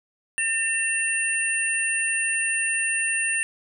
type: tone cluster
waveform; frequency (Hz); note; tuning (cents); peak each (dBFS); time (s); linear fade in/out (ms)
sine; 1803 / 2712 / 9160; A6 / E7 / D9; +42 / +49 / -44; -26; 0.38-3.43; 0
effects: none